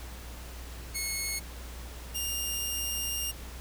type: tone pair in turn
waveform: 10% pulse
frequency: 2184 / 2816 Hz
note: C#7 / F7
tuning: -26 / +14 cents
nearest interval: major third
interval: 440 cents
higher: second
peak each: -22 dBFS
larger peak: neither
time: 0.94-1.4 / 2.14-3.32 s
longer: second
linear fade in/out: 20 ms
effects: added 60 Hz sine -41 dBFS peak until 3.6 s + pink hiss -47 dBFS RMS until 3.6 s